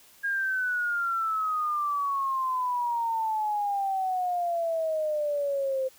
sine exponential sweep, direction down, 1631 to 520 Hz, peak -25 dBFS, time 0.23-5.89 s, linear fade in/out 20 ms, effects white hiss -56 dBFS RMS until 5.98 s

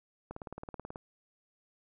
click train, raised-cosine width 1 ms, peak -27 dBFS, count 13, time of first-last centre 0.31-0.959 s, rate 18.5 Hz, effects none

